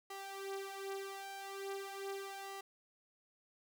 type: tone with flanger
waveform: sawtooth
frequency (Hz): 392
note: G4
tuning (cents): 0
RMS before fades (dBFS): -45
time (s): 0.1-2.61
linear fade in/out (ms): 5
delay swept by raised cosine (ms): 1 to 6.4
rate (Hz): 0.41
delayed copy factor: +0.75
effects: none